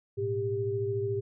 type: tone cluster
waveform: sine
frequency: 107.3 / 121 / 397.1 Hz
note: A2 / B2 / G4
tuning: -43 / -35 / +22 cents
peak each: -34 / -38 / -29 dBFS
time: 0.17-1.21 s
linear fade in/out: 20 ms
effects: none